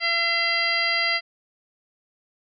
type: harmonic tone with a mistuned harmonic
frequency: 680 Hz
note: F5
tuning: 46 cents flat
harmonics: 1 / 2 / 3 / 4 / 5 / 6 / 7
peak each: -32 / -31 / -23 / -30 / -32 / -34 / -26 dBFS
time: 0-1.21 s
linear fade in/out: 50 ms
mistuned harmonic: 5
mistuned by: -100 cents
effects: none